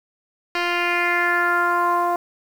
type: tone with low-pass filter sweep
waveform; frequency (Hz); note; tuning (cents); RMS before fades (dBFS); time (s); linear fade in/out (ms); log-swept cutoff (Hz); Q
10% pulse; 349.2; F4; 0; -20; 0.55-2.16; 2; 3500 to 850; 3.4
effects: 7-bit